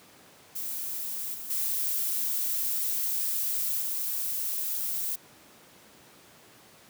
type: noise with level steps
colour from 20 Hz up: violet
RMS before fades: -34 / -39 / -29 / -31 dBFS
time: 0.55-5.16 s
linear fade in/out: 10 ms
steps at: 1.34 / 1.5 / 3.81 s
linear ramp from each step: 5 ms
effects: pink hiss -54 dBFS RMS until 6.89 s + high-pass 150 Hz 12 dB/octave